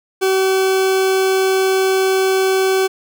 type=tone; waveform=40% pulse; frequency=381.1 Hz; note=G4; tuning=49 cents flat; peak=-12 dBFS; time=0.21-2.88 s; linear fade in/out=20 ms; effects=none